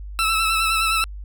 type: tone with vibrato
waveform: 20% pulse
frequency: 1318.5 Hz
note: E6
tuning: in tune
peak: -13 dBFS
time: 0.19-1.04 s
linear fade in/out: 0 ms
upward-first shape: sine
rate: 9.7 Hz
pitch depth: 33 cents each way
effects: added 50 Hz sine -31 dBFS peak until 1.24 s